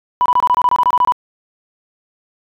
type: tone bursts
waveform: sine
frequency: 987.8 Hz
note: B5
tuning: in tune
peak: -8 dBFS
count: 13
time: 0.21-1.121 s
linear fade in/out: 0 ms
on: 47 ms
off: 25 ms
effects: tanh soft clip ceiling -5 dBFS